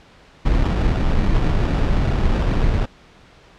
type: noise with sample-and-hold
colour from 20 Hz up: brown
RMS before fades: -17 dBFS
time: 0.45-2.86 s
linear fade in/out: 10 ms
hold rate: 2100 Hz
effects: pink hiss -48 dBFS RMS until 3.58 s + low-pass 4000 Hz 12 dB/octave